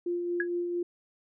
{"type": "tone with tremolo", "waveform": "sine", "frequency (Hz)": 349.2, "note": "F4", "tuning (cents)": 0, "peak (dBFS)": -27, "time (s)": [0.06, 0.83], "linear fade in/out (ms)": 5, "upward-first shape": "sine", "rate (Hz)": 4.4, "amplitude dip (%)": 30}
{"type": "tone with exponential decay", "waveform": "sine", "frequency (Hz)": 1663, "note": "G#6", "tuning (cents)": 2, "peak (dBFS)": -23, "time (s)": [0.4, 0.48], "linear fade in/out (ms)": 2, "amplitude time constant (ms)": 16}
{"effects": []}